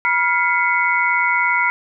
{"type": "tone cluster", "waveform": "sine", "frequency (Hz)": [970, 1402, 2032, 2209], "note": ["B5", "F6", "B6", "C#7"], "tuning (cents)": [-31, 6, 49, -7], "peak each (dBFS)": -20, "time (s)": [0.05, 1.7], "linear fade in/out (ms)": 0, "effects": []}